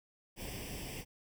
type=noise with comb filter; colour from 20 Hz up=pink; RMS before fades=-43 dBFS; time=0.36-1.05 s; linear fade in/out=50 ms; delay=0.37 ms; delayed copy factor=+0.8; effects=none